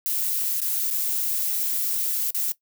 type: noise with dropouts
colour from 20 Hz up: violet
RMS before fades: -25 dBFS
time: 0.06-2.52 s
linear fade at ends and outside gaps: 0 ms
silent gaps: 0.603-0.617 / 0.903-0.91 / 2.306-2.346 s
effects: noise-tail reverb RT60 0.1 s tail -18 dB re dry